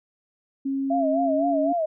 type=tone with pitch glide; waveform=sine; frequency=271.9 to 281.2 Hz; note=C#4 to C#4; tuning=-33 to +25 cents; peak=-23 dBFS; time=0.65-1.73 s; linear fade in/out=10 ms; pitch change=+58 cents; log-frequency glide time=1.31-1.39 s
type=tone with vibrato; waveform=sine; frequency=660 Hz; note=E5; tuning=2 cents sharp; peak=-21 dBFS; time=0.9-1.86 s; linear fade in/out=10 ms; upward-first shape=sine; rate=3.9 Hz; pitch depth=110 cents each way
effects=none